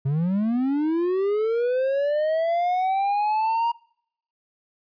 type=linear sweep; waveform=triangle; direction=up; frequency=130.81 to 944 Hz; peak=-18 dBFS; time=0.05-3.72 s; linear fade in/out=10 ms; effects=noise-tail reverb RT60 0.7 s tail -26 dB re dry + resampled to 11025 Hz